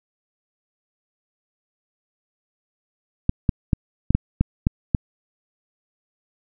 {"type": "clicks", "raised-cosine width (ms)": 5, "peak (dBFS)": -4, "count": 8, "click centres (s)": [3.294, 3.492, 3.732, 4.106, 4.15, 4.41, 4.669, 4.948], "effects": []}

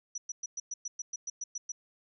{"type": "tone bursts", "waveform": "sine", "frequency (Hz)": 5890, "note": "F#8", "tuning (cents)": -9, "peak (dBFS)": -34, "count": 12, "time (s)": [0.15, 1.72], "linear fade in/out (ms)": 5, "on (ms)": 30, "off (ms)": 110, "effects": []}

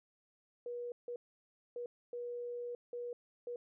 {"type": "tone bursts at uneven times", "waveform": "sine", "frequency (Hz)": 482.5, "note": "B4", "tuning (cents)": -40, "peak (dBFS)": -39, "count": 6, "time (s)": [[0.66, 0.92], [1.08, 1.16], [1.76, 1.86], [2.13, 2.75], [2.93, 3.13], [3.47, 3.56]], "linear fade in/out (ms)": 2, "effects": []}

